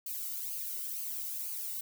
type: noise with flanger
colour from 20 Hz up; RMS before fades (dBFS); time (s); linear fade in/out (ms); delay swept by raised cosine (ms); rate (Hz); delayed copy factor
violet; -38; 0.06-1.81; 5; 0.54 to 1.22; 2.1; -0.7
effects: none